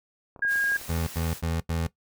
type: clicks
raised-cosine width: 1 ms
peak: -31 dBFS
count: 12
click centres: 0.362 / 0.393 / 0.45 / 0.558 / 0.641 / 0.718 / 0.761 / 0.814 / 0.883 / 0.927 / 0.98 / 1.041 s
type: tone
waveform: sine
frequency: 1629 Hz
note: G#6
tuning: 34 cents flat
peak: -22 dBFS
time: 0.42-0.77 s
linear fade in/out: 5 ms
type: noise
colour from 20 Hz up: white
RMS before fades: -41 dBFS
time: 0.47-1.42 s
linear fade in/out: 50 ms
type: tone bursts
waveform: 25% pulse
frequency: 82.41 Hz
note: E2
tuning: in tune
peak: -22 dBFS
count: 4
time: 0.89-1.871 s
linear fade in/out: 5 ms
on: 180 ms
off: 87 ms
effects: noise-tail reverb RT60 0.1 s tail -17 dB re dry